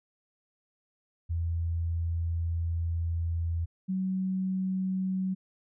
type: tone pair in turn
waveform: sine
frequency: 83.8 / 188.12 Hz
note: E2 / F#3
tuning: +29 / +29 cents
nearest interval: octave + major second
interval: 1400 cents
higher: second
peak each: -27 dBFS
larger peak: neither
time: 1.29-3.66 / 3.88-5.35 s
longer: first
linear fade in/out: 20 ms
effects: none